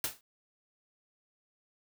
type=noise with exponential decay; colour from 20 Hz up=white; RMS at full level=-29 dBFS; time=0.04-0.21 s; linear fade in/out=2 ms; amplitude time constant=35 ms; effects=none